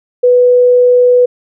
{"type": "tone", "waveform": "sine", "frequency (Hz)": 493.9, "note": "B4", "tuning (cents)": 0, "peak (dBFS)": -4, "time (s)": [0.23, 1.26], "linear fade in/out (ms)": 10, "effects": []}